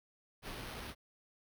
pink noise with sample-and-hold, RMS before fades -45 dBFS, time 0.42-0.95 s, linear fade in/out 50 ms, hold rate 7350 Hz, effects none

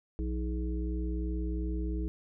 harmonic tone with a mistuned harmonic, 60.4 Hz, B1, 38 cents flat, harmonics 1 / 3 / 5 / 7, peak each -31 / -41 / -38 / -44 dBFS, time 0.19-2.08 s, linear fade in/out 0 ms, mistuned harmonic 5, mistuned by +100 cents, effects none

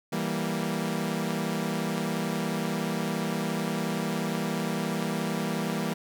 sawtooth chord, E diminished, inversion none, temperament equal, 164.81 / 196 / 233.1 Hz, E3 / G3 / Bb3, 0 / 0 / 0 cents, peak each -28 dBFS, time 0.12-5.94 s, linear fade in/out 10 ms, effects none

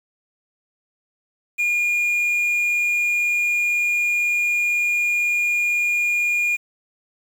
triangle tone with quantisation, 2426 Hz, D#7, 44 cents flat, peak -16 dBFS, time 1.58-6.57 s, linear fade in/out 20 ms, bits 7, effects none

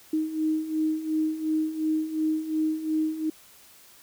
sine beating tone pair, 311.1 / 313.9 Hz, D#4 / D#4, 0 / +15 cents, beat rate 2.8 Hz, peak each -30 / -25 dBFS, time 0.13-3.3 s, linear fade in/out 5 ms, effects white hiss -53 dBFS RMS until 4.02 s

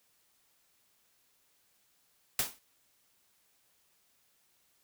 white noise with exponential decay, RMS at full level -26 dBFS, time 2.39-2.59 s, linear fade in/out 2 ms, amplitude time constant 42 ms, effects white hiss -71 dBFS RMS until 4.83 s

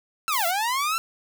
sawtooth linear two-way sweep, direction down then up, 1365 to 659.3 to 1365 Hz, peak -19 dBFS, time 0.28-0.98 s, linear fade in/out 0 ms, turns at 0.46 s
violet noise, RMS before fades -29 dBFS, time 0.32-0.51 s, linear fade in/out 2 ms
effects none

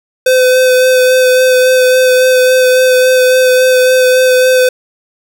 square tone with vibrato, 510 Hz, C5, 44 cents flat, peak -6 dBFS, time 0.26-4.69 s, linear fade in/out 5 ms, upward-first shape sine, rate 3.6 Hz, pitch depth 14 cents each way, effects none

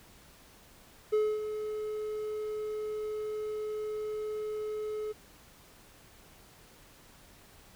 triangle tone with ADSR envelope, 427.3 Hz, G#4, 49 cents sharp, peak -21 dBFS, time 1.12-5.13 s, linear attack 16 ms, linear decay 260 ms, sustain -10 dB, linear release 19 ms, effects pink hiss -57 dBFS RMS until 7.75 s

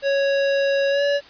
square tone with pitch glide, 554.4 to 569.7 Hz, C#5 to C#5, 0 to +47 cents, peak -18 dBFS, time 0.02-1.21 s, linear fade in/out 50 ms, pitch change +47 cents, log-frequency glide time 0.89-1.03 s, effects white hiss -45 dBFS RMS until 1.29 s + resampled to 11025 Hz

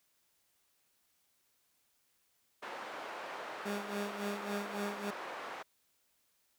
white band-pass noise, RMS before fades -44 dBFS, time 2.62-5.63 s, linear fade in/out 10 ms, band 440 to 1300 Hz, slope 12 dB/octave
20% pulse tone with tremolo, 203.9 Hz, G#3, 32 cents flat, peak -30 dBFS, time 3.65-5.11 s, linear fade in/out 10 ms, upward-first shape sine, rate 3.6 Hz, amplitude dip 75%
effects white hiss -75 dBFS RMS until 6.58 s

